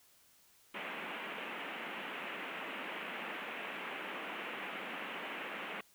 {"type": "band-pass noise", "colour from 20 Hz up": "white", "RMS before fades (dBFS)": -43, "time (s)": [0.74, 5.81], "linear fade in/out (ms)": 5, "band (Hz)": [180, 2900], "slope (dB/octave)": 48, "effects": ["white hiss -66 dBFS RMS until 5.94 s"]}